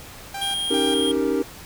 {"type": "tone with tremolo", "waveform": "sawtooth", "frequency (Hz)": 790, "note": "G5", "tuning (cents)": 13, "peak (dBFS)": -25, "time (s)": [0.34, 1.09], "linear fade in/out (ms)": 5, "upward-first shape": "square", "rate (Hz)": 2.5, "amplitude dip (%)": 75}
{"type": "tone", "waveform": "square", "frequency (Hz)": 3232, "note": "G#7", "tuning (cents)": -48, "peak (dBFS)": -24, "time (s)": [0.41, 1.12], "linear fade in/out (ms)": 10}
{"type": "chord", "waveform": "triangle", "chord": "Eb dominant seventh", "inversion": "third", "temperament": "equal", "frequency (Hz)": [277.2, 311.1, 392, 466.2], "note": ["Db4", "Eb4", "G4", "Bb4"], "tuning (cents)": [0, 0, 0, 0], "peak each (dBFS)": -23, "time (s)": [0.7, 1.43], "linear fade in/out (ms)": 10}
{"effects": ["pink hiss -41 dBFS RMS until 1.65 s"]}